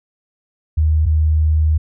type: tone pair in turn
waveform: sine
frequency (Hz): 77.78 / 77.78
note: D#2 / D#2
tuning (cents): 0 / 0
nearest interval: unison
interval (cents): 0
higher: neither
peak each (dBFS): -11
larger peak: neither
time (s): 0.77-1.06 / 1.06-1.78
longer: second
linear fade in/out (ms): 10
effects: none